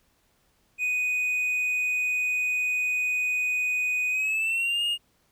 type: tone with pitch glide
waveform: triangle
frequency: 2489 to 2843 Hz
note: D#7 to F7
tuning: 0 to +30 cents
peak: -22 dBFS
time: 0.78-4.98 s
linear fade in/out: 50 ms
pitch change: +230 cents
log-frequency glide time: 4.1-4.83 s
effects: pink hiss -67 dBFS RMS until 5.31 s